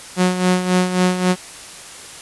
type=tone with tremolo; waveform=sawtooth; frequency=182.3 Hz; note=F#3; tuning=25 cents flat; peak=-8 dBFS; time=0.16-1.36 s; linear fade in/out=50 ms; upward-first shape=sine; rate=3.7 Hz; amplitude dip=65%; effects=white hiss -36 dBFS RMS until 2.21 s + resampled to 24000 Hz